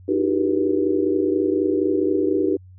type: tone cluster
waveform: sine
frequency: 305 / 329.1 / 379.8 / 410.2 / 480.5 Hz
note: D#4 / E4 / F#4 / G#4 / B4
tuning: -34 / -3 / +45 / -21 / -48 cents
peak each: -22 / -27 / -21 / -27 / -26 dBFS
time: 0.08-2.57 s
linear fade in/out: 10 ms
effects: added 92 Hz sine -42 dBFS peak until 2.78 s